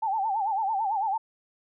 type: tone with vibrato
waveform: sine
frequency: 833 Hz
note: G#5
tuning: 5 cents sharp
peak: -24 dBFS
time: 0.02-1.18 s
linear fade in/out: 10 ms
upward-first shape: sine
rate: 9 Hz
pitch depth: 150 cents each way
effects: none